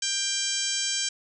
harmonic tone, 790 Hz, G5, 13 cents sharp, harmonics 2 / 3 / 4 / 5 / 6 / 7 / 8 / 9 / 10, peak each -38 / -38 / -32 / -37 / -35 / -32 / -32 / -37 / -33 dBFS, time 0.02-1.09 s, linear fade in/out 5 ms, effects none

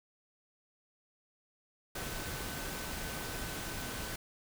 sine tone in noise, 1519 Hz, F#6, 45 cents sharp, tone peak -49 dBFS, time 1.95-4.16 s, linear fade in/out 5 ms, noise pink, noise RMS -40 dBFS, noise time 1.95-4.16 s, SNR -12 dB, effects none

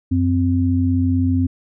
sine tone pair together, 91.92 / 260 Hz, F#2 / C4, -11 / -11 cents, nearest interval octave + tritone, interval 1800 cents, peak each -17 dBFS, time 0.11-1.47 s, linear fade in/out 10 ms, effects none

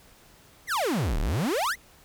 45% pulse exponential two-way sweep, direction down then up, 2200 to 32.09 to 2200 Hz, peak -24 dBFS, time 0.67-1.76 s, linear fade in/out 50 ms, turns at 1.19 s, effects pink hiss -55 dBFS RMS until 2.04 s

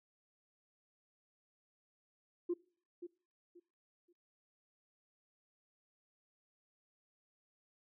sine tone with echo, 349.2 Hz, F4, in tune, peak -31 dBFS, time 2.49-2.54 s, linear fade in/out 10 ms, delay 530 ms, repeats 3, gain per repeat -12 dB, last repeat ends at 4.13 s, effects noise-tail reverb RT60 0.5 s tail -24 dB re dry + tanh soft clip ceiling -28 dBFS

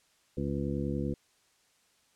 harmonic tone, 70.3 Hz, C#2, 25 cents sharp, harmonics 1 / 2 / 3 / 4 / 5 / 7, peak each -38 / -35 / -35 / -37 / -38 / -40 dBFS, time 0.37-1.14 s, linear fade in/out 5 ms, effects white hiss -68 dBFS RMS until 2.15 s + low-pass 9000 Hz 12 dB/octave

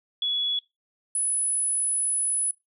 sine tone pair in turn, 3387 / 10114 Hz, G#7 / D#9, +33 / +27 cents, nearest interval octave + perfect fifth, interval 1894 cents, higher second, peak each -23 dBFS, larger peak neither, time 0.22-0.59 / 1.15-2.51 s, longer second, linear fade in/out 2 ms, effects noise-tail reverb RT60 0.2 s tail -21 dB re dry

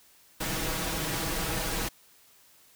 pink noise with comb filter, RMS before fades -31 dBFS, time 0.4-1.89 s, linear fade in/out 10 ms, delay 6.2 ms, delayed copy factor +0.65, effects white hiss -59 dBFS RMS until 2.75 s

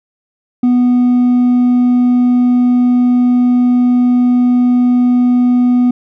sine tone with hard clipping, 246.6 Hz, B3, 2 cents flat, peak -8 dBFS, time 0.63-5.91 s, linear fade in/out 5 ms, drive 2 dB, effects none

